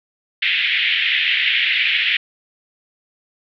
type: band-pass noise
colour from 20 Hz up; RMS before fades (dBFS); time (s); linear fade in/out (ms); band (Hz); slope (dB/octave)
pink; -18; 0.42-2.17; 5; 1900 to 3400; 48
effects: none